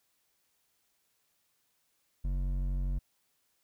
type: tone with hard clipping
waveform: sine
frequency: 46.25 Hz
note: F#1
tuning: in tune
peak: -31 dBFS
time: 2.24-2.99 s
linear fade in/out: 10 ms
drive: 9 dB
effects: white hiss -75 dBFS RMS until 3.63 s